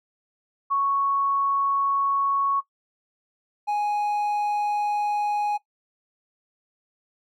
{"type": "tone pair in turn", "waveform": ["sine", "triangle"], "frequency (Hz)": [1108.7, 830.6], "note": ["C#6", "G#5"], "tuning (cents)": [0, 0], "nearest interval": "perfect fourth", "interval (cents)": 500, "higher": "first", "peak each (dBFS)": -20, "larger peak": "neither", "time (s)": [[0.7, 2.61], [3.67, 5.58]], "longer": "neither", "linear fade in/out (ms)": 20, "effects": ["noise-tail reverb RT60 0.1 s tail -17 dB re dry"]}